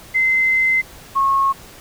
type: tone pair in turn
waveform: sine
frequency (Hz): 2065 / 1090.7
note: C7 / C#6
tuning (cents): -23 / -28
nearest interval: major seventh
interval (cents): 1105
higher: first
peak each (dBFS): -13 / -13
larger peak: neither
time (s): 0.14-0.82 / 1.15-1.53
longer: first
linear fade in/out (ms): 20
effects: pink hiss -41 dBFS RMS until 1.8 s